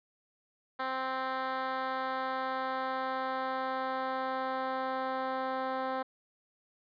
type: tone with band-pass filter sweep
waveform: 10% pulse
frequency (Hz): 261.6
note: C4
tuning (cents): 0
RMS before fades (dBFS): -34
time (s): 0.79-6.03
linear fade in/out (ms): 10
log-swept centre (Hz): 1200 to 680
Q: 0.74
effects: resampled to 11025 Hz